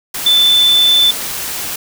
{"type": "tone in noise", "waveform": "sine", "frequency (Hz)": 3520, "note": "A7", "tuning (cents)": 0, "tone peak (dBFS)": -7, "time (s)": [0.26, 1.11], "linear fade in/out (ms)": 5, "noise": "white", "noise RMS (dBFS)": -22, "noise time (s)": [0.14, 1.76], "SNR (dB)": 12, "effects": []}